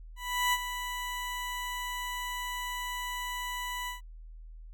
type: tone with ADSR envelope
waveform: 20% pulse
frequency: 987.8 Hz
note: B5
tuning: in tune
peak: -19 dBFS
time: 0.16-4.01 s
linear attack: 370 ms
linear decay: 43 ms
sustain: -10 dB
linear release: 130 ms
effects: added 40 Hz sine -44 dBFS peak until 4.73 s